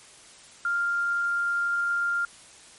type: tone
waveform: sine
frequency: 1396.9 Hz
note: F6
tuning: in tune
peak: -23 dBFS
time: 0.65-2.25 s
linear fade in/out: 2 ms
effects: white hiss -50 dBFS RMS until 2.78 s + MP3 48 kbps